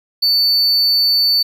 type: tone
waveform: triangle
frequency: 4500 Hz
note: C#8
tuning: 25 cents sharp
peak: -10 dBFS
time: 0.22-1.43 s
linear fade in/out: 10 ms
effects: 8-bit